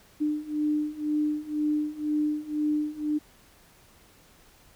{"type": "beating tone pair", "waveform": "sine", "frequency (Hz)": [299.6, 301.6], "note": ["D4", "D4"], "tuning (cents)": [35, 46], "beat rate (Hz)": 2, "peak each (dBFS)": [-29, -27], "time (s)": [0.2, 3.19], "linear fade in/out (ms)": 20, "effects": ["pink hiss -57 dBFS RMS until 4.75 s"]}